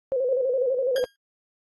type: tone with vibrato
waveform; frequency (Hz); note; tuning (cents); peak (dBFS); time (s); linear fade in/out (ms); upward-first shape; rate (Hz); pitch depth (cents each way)
sine; 514; C5; -31; -21; 0.12-1.04; 0; square; 12; 73
type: tone with exponential decay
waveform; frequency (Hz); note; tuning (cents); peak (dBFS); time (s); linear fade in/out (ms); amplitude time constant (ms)
20% pulse; 1620; G#6; -43; -24; 0.96-1.16; 1; 42
effects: AAC 32 kbps